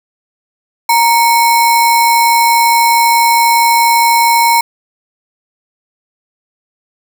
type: tone with sample-and-hold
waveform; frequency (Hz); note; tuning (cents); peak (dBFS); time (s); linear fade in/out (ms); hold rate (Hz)
sine; 932.3; A#5; 0; -6; 0.89-4.61; 5; 3150
effects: none